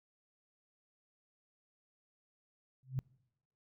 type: tone with exponential growth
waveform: sine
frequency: 130.81 Hz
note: C3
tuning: in tune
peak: -28 dBFS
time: 2.83-2.99 s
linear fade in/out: 0 ms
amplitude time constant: 34 ms
effects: noise-tail reverb RT60 0.9 s tail -26 dB re dry